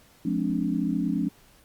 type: chord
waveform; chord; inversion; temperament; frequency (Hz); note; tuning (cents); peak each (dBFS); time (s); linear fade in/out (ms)
sine; D half-diminished seventh; first; just; 176.2 / 211.4 / 264.3 / 293.7; F3 / Ab3 / C4 / D4; +16 / +31 / +18 / 0; -29; 0.25-1.29; 5
effects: pink hiss -57 dBFS RMS until 1.64 s + Opus 48 kbps